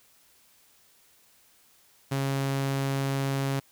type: tone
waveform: sawtooth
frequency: 136.8 Hz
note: C#3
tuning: 23 cents flat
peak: -22 dBFS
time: 2.11-3.6 s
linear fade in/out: 10 ms
effects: white hiss -61 dBFS RMS until 3.71 s